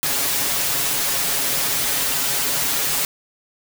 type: noise with comb filter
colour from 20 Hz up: white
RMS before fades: -21 dBFS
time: 0.03-3.05 s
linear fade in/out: 0 ms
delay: 7.2 ms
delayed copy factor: +0.95
effects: none